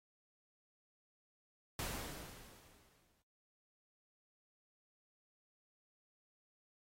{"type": "noise with exponential decay", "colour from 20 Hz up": "pink", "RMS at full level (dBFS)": -40, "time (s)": [1.79, 3.22], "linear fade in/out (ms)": 1, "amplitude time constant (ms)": 310, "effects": ["noise-tail reverb RT60 0.6 s tail -26 dB re dry", "AAC 48 kbps"]}